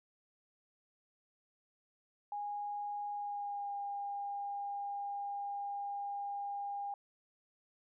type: tone with pitch glide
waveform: sine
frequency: 822 to 806.9 Hz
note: G#5 to G5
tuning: -18 to +50 cents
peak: -37 dBFS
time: 2.32-6.94 s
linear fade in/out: 2 ms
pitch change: -32 cents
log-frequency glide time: 3.12-3.74 s
effects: none